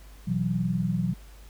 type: chord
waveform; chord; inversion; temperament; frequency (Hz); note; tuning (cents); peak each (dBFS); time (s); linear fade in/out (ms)
sine; B suspended fourth; none; just; 123.47 / 164.63 / 185.21; B2 / E3 / F#3; 0 / -2 / +2; -30 / -28 / -27; 0.27-1.14; 10
effects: added 50 Hz sine -45 dBFS peak until 1.49 s + pink hiss -55 dBFS RMS until 1.49 s